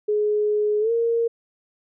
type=tone with pitch glide; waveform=sine; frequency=420.3 to 463.7 Hz; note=G#4 to A#4; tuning=+21 to -9 cents; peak=-18 dBFS; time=0.08-1.28 s; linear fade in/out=10 ms; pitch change=+170 cents; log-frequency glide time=0.8-0.91 s; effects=none